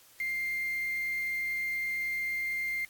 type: tone with quantisation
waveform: sine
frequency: 2103 Hz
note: C7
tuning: 8 cents sharp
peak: -30 dBFS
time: 0.2-2.85 s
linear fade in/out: 2 ms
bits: 7
effects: white hiss -58 dBFS RMS until 2.89 s + AAC 64 kbps